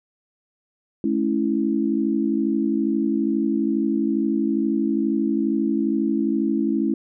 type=chord; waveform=sine; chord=A major; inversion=none; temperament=equal with one note detuned; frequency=214.9 / 277.2 / 329.6 Hz; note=A3 / C#4 / E4; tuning=-41 / 0 / 0 cents; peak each=-23 dBFS; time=1.04-6.94 s; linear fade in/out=2 ms; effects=none